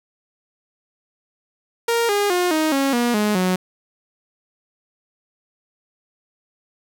sawtooth tone with pitch steps, 466.2 / 408.2 / 357.4 / 313 / 274 / 239.9 / 210.1 / 183.95 Hz, A#4 / G#4 / F4 / D#4 / C#4 / A#3 / G#3 / F#3, 0 / -30 / +40 / +10 / -20 / +50 / +20 / -10 cents, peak -13 dBFS, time 1.88-3.56 s, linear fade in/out 5 ms, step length 210 ms, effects none

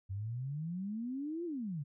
sine exponential two-way sweep, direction up then down, 93.2 to 355.3 to 134.4 Hz, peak -36 dBFS, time 0.09-1.84 s, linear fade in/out 20 ms, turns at 1.45 s, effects none

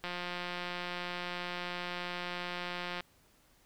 click train, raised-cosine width 0.3 ms, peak -22 dBFS, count 526, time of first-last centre 0.04-3.006 s, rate 177 Hz, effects pink hiss -66 dBFS RMS until 3.65 s

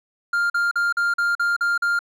triangle tone bursts, 1400 Hz, F6, 4 cents sharp, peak -16 dBFS, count 8, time 0.33-1.991 s, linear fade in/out 5 ms, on 170 ms, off 43 ms, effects none

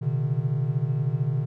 triangle tone cluster, 123 / 136.2 / 152 Hz, B2 / C#3 / D#3, -7 / -30 / -40 cents, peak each -25 dBFS, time 0.01-1.46 s, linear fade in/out 20 ms, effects none

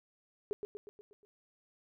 sine tone with echo, 413.4 Hz, G#4, 8 cents flat, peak -31 dBFS, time 0.51-0.53 s, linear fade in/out 0 ms, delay 120 ms, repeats 6, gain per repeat -5 dB, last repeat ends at 1.25 s, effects none

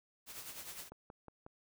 white noise with tremolo, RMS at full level -45 dBFS, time 0.26-0.9 s, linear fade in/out 50 ms, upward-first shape triangle, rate 9.8 Hz, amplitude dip 65%
click train, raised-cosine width 1 ms, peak -36 dBFS, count 4, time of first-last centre 0.92-1.464 s, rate 5.51 Hz
effects none

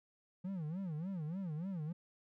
triangle tone with vibrato, 171.9 Hz, F3, 27 cents flat, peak -36 dBFS, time 0.44-1.93 s, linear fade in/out 10 ms, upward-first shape sine, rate 3.4 Hz, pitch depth 240 cents each way, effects none

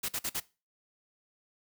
white noise bursts, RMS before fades -33 dBFS, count 4, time 0.03-0.402 s, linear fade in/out 10 ms, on 57 ms, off 48 ms, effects noise-tail reverb RT60 0.3 s tail -20 dB re dry

